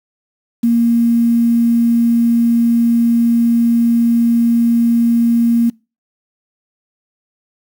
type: tone with quantisation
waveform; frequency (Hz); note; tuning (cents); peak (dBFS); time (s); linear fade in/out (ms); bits
sine; 233.7; A#3; +5; -9; 0.63-5.7; 10; 6
effects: noise-tail reverb RT60 0.3 s tail -25 dB re dry